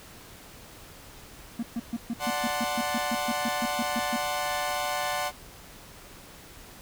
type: tone bursts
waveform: triangle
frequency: 233.1 Hz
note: A#3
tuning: in tune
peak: -25 dBFS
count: 16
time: 1.59-4.164 s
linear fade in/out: 5 ms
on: 39 ms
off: 130 ms
type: chord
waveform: sawtooth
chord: D dominant seventh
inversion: none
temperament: equal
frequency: 587.3 / 740 / 880 / 1046.5 Hz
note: D5 / F#5 / A5 / C6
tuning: 0 / 0 / 0 / 0 cents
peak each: -30 / -27 / -33 / -30 dBFS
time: 2.19-5.32 s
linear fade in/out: 50 ms
effects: pink hiss -48 dBFS RMS until 6.81 s